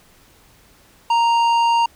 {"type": "tone with tanh clipping", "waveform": "sine", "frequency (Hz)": 931, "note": "A#5", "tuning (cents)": -2, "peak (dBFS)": -15, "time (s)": [1.1, 1.86], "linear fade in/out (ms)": 5, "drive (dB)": 11, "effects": ["pink hiss -52 dBFS RMS until 1.95 s"]}